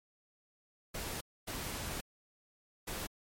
pink noise bursts at uneven times, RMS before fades -40 dBFS, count 3, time 0.94-1.21 / 1.47-2.01 / 2.87-3.07 s, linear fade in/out 10 ms, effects MP3 64 kbps

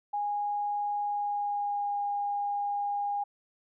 sine tone with pitch glide, 823 to 814 Hz, G#5 to G#5, -16 to -35 cents, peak -28 dBFS, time 0.13-3.24 s, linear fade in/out 10 ms, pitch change -19 cents, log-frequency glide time 1.02-2.01 s, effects none

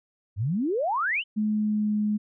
sine exponential sweep, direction up, 90.7 to 3136 Hz, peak -23 dBFS, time 0.36-1.24 s, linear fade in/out 50 ms
sine tone with pitch glide, 213.1 to 210.5 Hz, G#3 to G#3, +45 to +24 cents, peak -22 dBFS, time 1.36-2.18 s, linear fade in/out 20 ms, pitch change -21 cents, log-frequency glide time 1.49-1.95 s
effects none

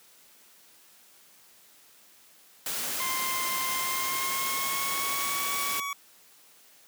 white noise, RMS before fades -32 dBFS, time 2.66-5.8 s, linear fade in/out 2 ms
25% pulse tone with pitch glide, 1046.5 to 1128.1 Hz, C6 to C#6, 0 to +30 cents, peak -27 dBFS, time 3-5.93 s, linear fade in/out 2 ms, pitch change +130 cents, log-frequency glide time 3.78-5.42 s
effects white hiss -57 dBFS RMS until 6.87 s + high-pass 150 Hz 12 dB/octave

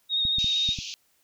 sine tone with vibrato, 3729 Hz, A#7, in tune, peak -22 dBFS, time 0.09-0.76 s, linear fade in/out 50 ms, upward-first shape sine, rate 13 Hz, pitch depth 24 cents each way
clicks, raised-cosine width 5 ms, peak -23 dBFS, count 5, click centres 0.252 / 0.385 / 0.444 / 0.69 / 0.788 s
pink band-pass noise, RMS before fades -37 dBFS, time 0.39-0.94 s, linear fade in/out 0 ms, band 2500 to 6600 Hz, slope 96 dB/octave
effects white hiss -67 dBFS RMS until 1.23 s

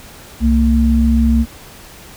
sine tone pair together, 65.41 / 228.4 Hz, C2 / A#3, 0 / -35 cents, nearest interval octave + minor seventh, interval 2165 cents, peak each -12 dBFS, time 0.4-1.46 s, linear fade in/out 50 ms, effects pink hiss -38 dBFS RMS until 2.16 s

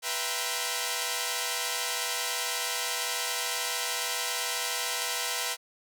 5% pulse tone cluster, 489.8 / 664 / 781 / 935 / 1038 Hz, B4 / E5 / G5 / A#5 / C6, -14 / +12 / -7 / +5 / -14 cents, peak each -24 dBFS, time 0.02-5.57 s, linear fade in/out 50 ms, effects none

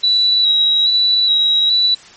sine tone with vibrato, 3900 Hz, B7, 23 cents flat, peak -10 dBFS, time 0.03-1.95 s, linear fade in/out 10 ms, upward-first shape square, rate 1.2 Hz, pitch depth 23 cents each way, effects white hiss -41 dBFS RMS until 2.16 s + MP3 32 kbps

